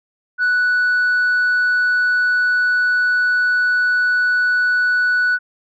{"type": "tone", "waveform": "sine", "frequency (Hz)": 1480, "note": "F#6", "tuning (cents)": 0, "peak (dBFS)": -11, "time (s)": [0.38, 5.39], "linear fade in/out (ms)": 50, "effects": ["tanh soft clip ceiling -12 dBFS"]}